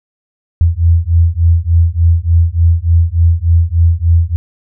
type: beating tone pair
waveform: sine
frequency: 82.41 / 85.81 Hz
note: E2 / F2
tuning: 0 / -30 cents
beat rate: 3.4 Hz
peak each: -10 dBFS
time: 0.61-4.36 s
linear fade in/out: 0 ms
effects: none